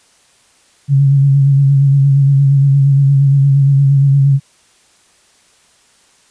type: tone with vibrato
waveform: sine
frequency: 138.59 Hz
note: C#3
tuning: in tune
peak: -6 dBFS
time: 0.88-4.4 s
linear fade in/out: 50 ms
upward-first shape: sine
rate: 8.6 Hz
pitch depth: 34 cents each way
effects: white hiss -51 dBFS RMS until 6.3 s + resampled to 22050 Hz